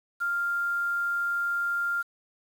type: tone with quantisation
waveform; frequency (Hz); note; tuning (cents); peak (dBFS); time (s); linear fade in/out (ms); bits
sine; 1396.9; F6; 0; -25; 0.2-2.03; 20; 8
effects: none